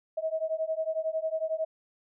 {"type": "beating tone pair", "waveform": "sine", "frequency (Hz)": [633, 644], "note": ["D#5", "E5"], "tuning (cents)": [30, -41], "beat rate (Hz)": 11, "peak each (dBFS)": -31, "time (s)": [0.17, 1.65], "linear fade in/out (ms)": 10, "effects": []}